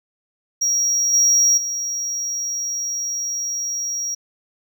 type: tone with level steps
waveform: triangle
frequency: 5660 Hz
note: F8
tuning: 22 cents sharp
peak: -15 / -11 / -21 dBFS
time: 0.61-4.15 s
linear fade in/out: 10 ms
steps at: 1.13 / 1.57 s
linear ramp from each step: 10 ms
effects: none